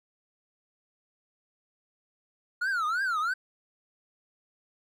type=tone with vibrato; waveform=triangle; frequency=1400 Hz; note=F6; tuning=4 cents sharp; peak=-24 dBFS; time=2.61-3.34 s; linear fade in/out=10 ms; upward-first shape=triangle; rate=3 Hz; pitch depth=270 cents each way; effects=none